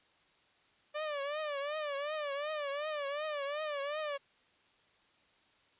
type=tone with vibrato; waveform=sawtooth; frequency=587.3 Hz; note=D5; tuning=in tune; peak=-31 dBFS; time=0.94-4.18 s; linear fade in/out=20 ms; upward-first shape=triangle; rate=2.7 Hz; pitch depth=120 cents each way; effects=white hiss -68 dBFS RMS until 5.79 s + resampled to 8000 Hz